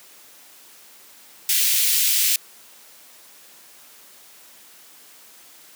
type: high-pass noise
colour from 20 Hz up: white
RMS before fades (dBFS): -19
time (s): 1.49-2.36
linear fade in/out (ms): 2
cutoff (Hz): 2200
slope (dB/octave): 24
effects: white hiss -48 dBFS RMS until 5.75 s + high-pass 200 Hz 12 dB/octave